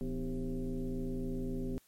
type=tone with frequency modulation; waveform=sine; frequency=111.9 Hz; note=A2; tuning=30 cents sharp; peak=-33 dBFS; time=0.01-1.78 s; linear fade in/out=0 ms; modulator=140 Hz; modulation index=2; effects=white hiss -67 dBFS RMS until 1.87 s + MP3 64 kbps